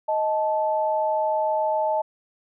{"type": "tone pair together", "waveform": "sine", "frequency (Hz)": [625.6, 873], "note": ["D#5", "A5"], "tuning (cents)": [9, -14], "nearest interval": "tritone", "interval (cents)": 577, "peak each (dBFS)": -23, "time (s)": [0.08, 2.02], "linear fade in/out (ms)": 10, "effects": []}